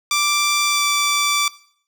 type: tone with pitch glide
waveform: 10% pulse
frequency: 1174.7 to 1164.6 Hz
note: D6 to D6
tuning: 0 to -15 cents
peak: -8 dBFS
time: 0.11-1.48 s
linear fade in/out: 2 ms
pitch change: -15 cents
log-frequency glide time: 0.66-0.84 s
effects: noise-tail reverb RT60 0.6 s tail -19 dB re dry